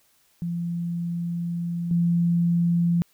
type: tone with level steps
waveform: sine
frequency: 171.3 Hz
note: F3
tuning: 33 cents flat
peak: -25 / -18 dBFS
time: 0.42-3.02 s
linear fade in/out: 0 ms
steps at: 1.91 s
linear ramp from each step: 2 ms
effects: white hiss -63 dBFS RMS until 3.13 s